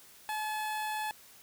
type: tone with notch filter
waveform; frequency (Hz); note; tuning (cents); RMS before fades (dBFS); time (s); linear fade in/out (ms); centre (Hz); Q
sawtooth; 858; A5; -44; -35; 0.29-1.11; 0; 5800; 1.6
effects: white hiss -56 dBFS RMS until 1.42 s